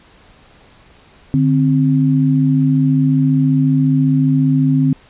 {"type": "tone pair together", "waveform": "sine", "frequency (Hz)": [148.57, 263.2], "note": ["D3", "C4"], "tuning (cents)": [20, 10], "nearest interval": "minor seventh", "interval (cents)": 990, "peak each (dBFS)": -13, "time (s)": [1.34, 4.93], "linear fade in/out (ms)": 0, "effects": ["pink hiss -47 dBFS RMS until 5.09 s", "resampled to 8000 Hz"]}